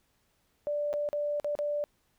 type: tone with dropouts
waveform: sine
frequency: 587.3 Hz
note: D5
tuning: in tune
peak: -28 dBFS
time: 0.67-1.84 s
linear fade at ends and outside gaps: 0 ms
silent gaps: 0.93-0.938 / 1.089-1.13 / 1.399-1.445 / 1.552-1.589 s
effects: pink hiss -72 dBFS RMS until 2.18 s